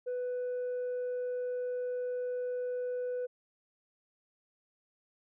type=tone; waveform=sine; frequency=496.4 Hz; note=B4; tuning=9 cents sharp; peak=-30 dBFS; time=0.06-3.27 s; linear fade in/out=20 ms; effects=tanh soft clip ceiling -31 dBFS